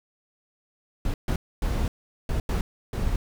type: noise bursts at uneven times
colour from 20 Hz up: brown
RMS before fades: -25 dBFS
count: 6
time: 1.05-1.14 / 1.28-1.36 / 1.62-1.88 / 2.29-2.4 / 2.49-2.61 / 2.93-3.16 s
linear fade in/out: 2 ms
effects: none